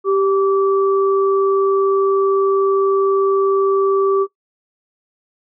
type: tone pair together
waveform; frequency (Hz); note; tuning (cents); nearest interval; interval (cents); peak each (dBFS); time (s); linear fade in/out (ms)
sine; 391.2 / 1158; G4 / D6; -4 / -25; octave + perfect fifth; 1879; -13 / -20; 0.04-4.27; 50
effects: noise-tail reverb RT60 0.1 s tail -17 dB re dry